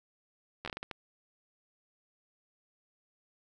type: slowing click train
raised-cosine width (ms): 0.3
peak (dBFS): -22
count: 8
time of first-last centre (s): 0.65-0.912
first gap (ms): 11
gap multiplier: 1.4
effects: none